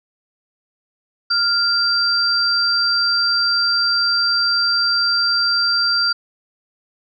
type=tone pair together; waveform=sine; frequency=1400 / 4709 Hz; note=F6 / D8; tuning=+4 / +4 cents; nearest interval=octave + major sixth; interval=2100 cents; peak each=-19 / -16 dBFS; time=1.3-6.13 s; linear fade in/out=10 ms; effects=none